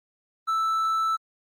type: tone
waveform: triangle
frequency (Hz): 1319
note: E6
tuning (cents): +1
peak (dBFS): -20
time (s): 0.47-1.17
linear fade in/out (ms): 20
effects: Opus 24 kbps